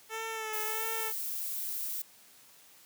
10% pulse tone with vibrato, 440 Hz, A4, in tune, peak -27 dBFS, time 0.09-1.13 s, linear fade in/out 50 ms, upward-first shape sine, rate 1.5 Hz, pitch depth 35 cents each way
violet noise, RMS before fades -36 dBFS, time 0.53-2.02 s, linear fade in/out 5 ms
effects white hiss -58 dBFS RMS until 2.85 s + high-pass 100 Hz 12 dB/octave

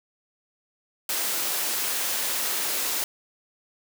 white high-pass noise, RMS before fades -27 dBFS, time 1.09-3.04 s, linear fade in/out 2 ms, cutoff 280 Hz, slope 12 dB/octave, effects none

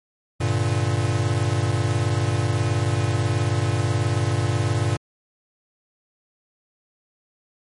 square chord, G minor, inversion none, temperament equal with one note detuned, 98 / 116.54 / 144.14 Hz, G2 / Bb2 / D3, 0 / 0 / -32 cents, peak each -24 / -23 / -28 dBFS, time 0.4-4.97 s, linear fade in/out 10 ms, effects MP3 48 kbps

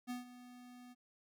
square tone with ADSR envelope, 246.9 Hz, B3, in tune, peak -39 dBFS, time 0.07-0.95 s, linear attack 34 ms, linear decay 140 ms, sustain -15 dB, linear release 32 ms, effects none

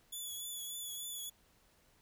10% pulse tone with vibrato, 3427 Hz, A7, 46 cents flat, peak -34 dBFS, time 0.12-1.3 s, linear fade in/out 10 ms, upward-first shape triangle, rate 3.4 Hz, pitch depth 38 cents each way, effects pink hiss -69 dBFS RMS until 2.01 s

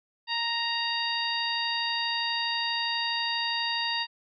harmonic tone, 932.3 Hz, A#5, in tune, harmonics 1 / 2 / 3 / 4 / 5, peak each -33 / -33 / -33 / -33 / -33 dBFS, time 0.27-4.07 s, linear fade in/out 50 ms, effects none

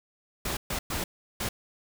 pink noise bursts at uneven times, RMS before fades -31 dBFS, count 4, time 0.45-0.57 / 0.7-0.79 / 0.9-1.04 / 1.4-1.49 s, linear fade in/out 5 ms, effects none

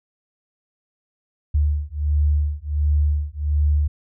sine beating tone pair, 73.4 / 74.8 Hz, D2 / D2, 0 / +32 cents, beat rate 1.4 Hz, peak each -20 dBFS, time 1.54-3.88 s, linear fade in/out 10 ms, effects none

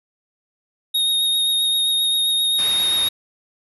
square tone with vibrato, 3729 Hz, A#7, in tune, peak -17 dBFS, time 0.94-3.09 s, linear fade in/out 10 ms, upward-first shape triangle, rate 7.6 Hz, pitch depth 19 cents each way
white low-pass noise, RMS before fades -33 dBFS, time 2.58-3.09 s, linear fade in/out 10 ms, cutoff 3900 Hz, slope 12 dB/octave
effects none

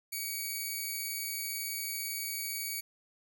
5% pulse tone, 2259 Hz, C#7, 32 cents sharp, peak -25 dBFS, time 0.12-2.81 s, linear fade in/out 10 ms, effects none

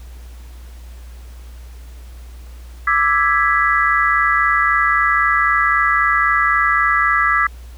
sine chord, E dominant seventh, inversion third, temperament equal, 1174.7 / 1318.5 / 1661.2 / 1975.5 Hz, D6 / E6 / G#6 / B6, 0 / 0 / 0 / 0 cents, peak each -18 dBFS, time 2.87-7.47 s, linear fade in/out 5 ms, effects added 60 Hz sine -33 dBFS peak until 7.77 s + pink hiss -48 dBFS RMS until 7.77 s

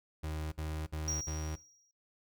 35% pulse tone bursts, 77.78 Hz, D#2, in tune, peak -34 dBFS, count 4, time 0.23-1.558 s, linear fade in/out 10 ms, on 290 ms, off 56 ms
triangle tone with exponential decay, 5690 Hz, F8, 31 cents sharp, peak -31 dBFS, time 1.08-1.91 s, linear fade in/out 1 ms, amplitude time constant 180 ms
effects noise-tail reverb RT60 0.3 s tail -21 dB re dry

